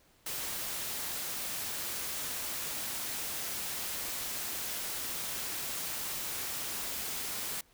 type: noise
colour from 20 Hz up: white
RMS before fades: -37 dBFS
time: 0.26-7.61 s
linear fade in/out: 5 ms
effects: pink hiss -65 dBFS RMS until 7.73 s